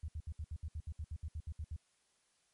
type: tone bursts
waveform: sine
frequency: 77.78 Hz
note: D#2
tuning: in tune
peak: -38 dBFS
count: 15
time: 0.03-1.764 s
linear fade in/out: 5 ms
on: 54 ms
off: 66 ms
effects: white hiss -75 dBFS RMS until 2.53 s + MP3 48 kbps